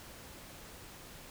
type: silence
effects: pink hiss -51 dBFS RMS until 1.3 s